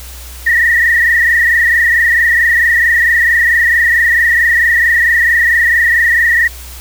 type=tone with frequency modulation; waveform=sine; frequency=1876 Hz; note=A#6; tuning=11 cents sharp; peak=-7 dBFS; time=0.46-6.48 s; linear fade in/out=10 ms; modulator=24.5 Hz; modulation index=3.1; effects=added 62 Hz sine -29 dBFS peak until 6.8 s + white hiss -33 dBFS RMS until 6.8 s